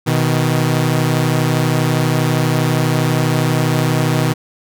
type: tone pair together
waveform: sawtooth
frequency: 124.8 / 157.24 Hz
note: B2 / D#3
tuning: +19 / +19 cents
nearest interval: major third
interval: 400 cents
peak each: -12 dBFS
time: 0.06-4.34 s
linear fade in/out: 20 ms
effects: none